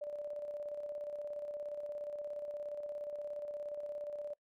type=tone with tremolo; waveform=sine; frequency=587.3 Hz; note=D5; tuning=in tune; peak=-37 dBFS; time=0.01-4.34 s; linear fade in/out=10 ms; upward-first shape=square; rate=17 Hz; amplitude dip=40%; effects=noise-tail reverb RT60 0.1 s tail -24 dB re dry + MP3 96 kbps